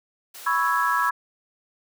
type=high-pass noise; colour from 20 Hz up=white; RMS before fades=-41 dBFS; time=0.34-1.1 s; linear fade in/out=10 ms; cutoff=440 Hz; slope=12 dB/octave
type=chord; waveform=sine; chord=C# minor seventh; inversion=third; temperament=equal; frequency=987.8 / 1108.7 / 1318.5 / 1661.2 Hz; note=B5 / C#6 / E6 / G#6; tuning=0 / 0 / 0 / 0 cents; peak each=-25 dBFS; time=0.46-1.11 s; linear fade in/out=10 ms
effects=none